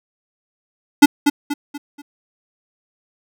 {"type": "tone with echo", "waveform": "square", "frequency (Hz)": 289.1, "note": "D4", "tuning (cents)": -27, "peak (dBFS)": -3, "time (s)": [1.02, 1.06], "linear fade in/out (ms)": 10, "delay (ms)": 240, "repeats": 4, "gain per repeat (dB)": -8, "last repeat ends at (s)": 2.02, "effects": []}